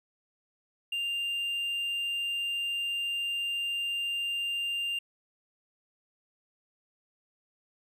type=tone with hard clipping; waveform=triangle; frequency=2794 Hz; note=F7; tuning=in tune; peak=-30 dBFS; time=0.92-4.99 s; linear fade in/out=5 ms; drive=5 dB; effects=none